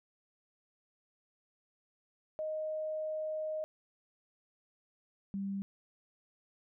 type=tone pair in turn; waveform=sine; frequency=622.3 / 196.81 Hz; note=D#5 / G3; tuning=0 / +7 cents; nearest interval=octave + minor sixth; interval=1993 cents; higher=first; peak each=-34 / -34 dBFS; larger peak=neither; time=2.39-3.64 / 5.34-5.62 s; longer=first; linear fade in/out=0 ms; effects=none